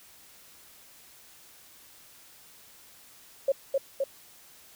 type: tone with echo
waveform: sine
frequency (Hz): 545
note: C#5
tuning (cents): -29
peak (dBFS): -20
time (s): 3.48-3.52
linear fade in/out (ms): 5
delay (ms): 260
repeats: 2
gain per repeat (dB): -2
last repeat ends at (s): 4.04
effects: white hiss -54 dBFS RMS until 4.75 s